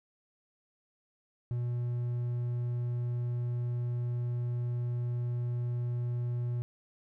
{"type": "tone", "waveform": "triangle", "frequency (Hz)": 121, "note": "B2", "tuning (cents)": -35, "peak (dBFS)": -28, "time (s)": [1.51, 6.62], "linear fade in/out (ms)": 0, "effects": []}